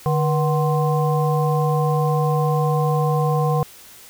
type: harmonic tone with a mistuned harmonic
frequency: 150 Hz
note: D3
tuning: 37 cents sharp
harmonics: 1 / 3 / 5 / 7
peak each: -18 / -23 / -25 / -26 dBFS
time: 0.06-3.63 s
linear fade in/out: 0 ms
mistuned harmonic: 3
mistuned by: +120 cents
effects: white hiss -44 dBFS RMS until 4.09 s